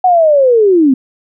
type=linear sweep; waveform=sine; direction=down; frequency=750 to 249.6 Hz; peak=-5 dBFS; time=0.04-0.94 s; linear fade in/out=5 ms; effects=none